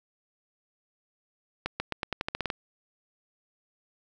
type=accelerating click train; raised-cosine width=0.3 ms; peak=-13 dBFS; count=11; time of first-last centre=1.66-2.502 s; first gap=140 ms; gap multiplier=0.88; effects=none